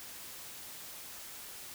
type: silence
effects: white hiss -47 dBFS RMS until 1.74 s